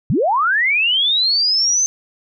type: linear sweep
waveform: sine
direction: up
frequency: 100.6 to 6272 Hz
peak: -13 dBFS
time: 0.1-1.86 s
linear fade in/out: 0 ms
effects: none